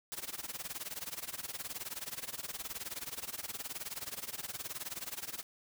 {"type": "noise with tremolo", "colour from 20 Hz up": "white", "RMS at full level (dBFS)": -39, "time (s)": [0.12, 5.43], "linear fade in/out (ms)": 0, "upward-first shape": "sine", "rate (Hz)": 19, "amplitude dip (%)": 90, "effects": []}